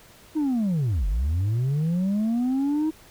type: linear two-way sweep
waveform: sine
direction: down then up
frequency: 318.8 to 43.35 to 318.8 Hz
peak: -18 dBFS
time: 0.35-2.91 s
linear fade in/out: 20 ms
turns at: 1.07 s
effects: tanh soft clip ceiling -20 dBFS + pink hiss -51 dBFS RMS until 3.1 s